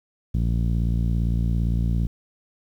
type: tone with low-pass filter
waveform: sawtooth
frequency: 57.6 Hz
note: A#1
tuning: 20 cents flat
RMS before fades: -22 dBFS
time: 0.34-2.07 s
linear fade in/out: 5 ms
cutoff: 180 Hz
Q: 1.6
effects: 9-bit